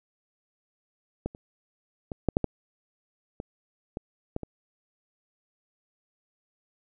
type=clicks; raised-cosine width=2 ms; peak=-16 / -30 / -20 / -9 / -8 / -12 / -21 / -19 / -16 / -22 dBFS; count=10; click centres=1.26 / 1.349 / 2.118 / 2.287 / 2.369 / 2.443 / 3.401 / 3.971 / 4.364 / 4.433 s; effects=none